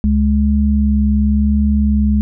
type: tone pair together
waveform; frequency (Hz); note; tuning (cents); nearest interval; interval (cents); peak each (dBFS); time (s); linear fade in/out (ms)
sine; 70.32 / 210; C#2 / G#3; +25 / +19; octave + perfect fifth; 1894; -13 / -13; 0.04-2.21; 0
effects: none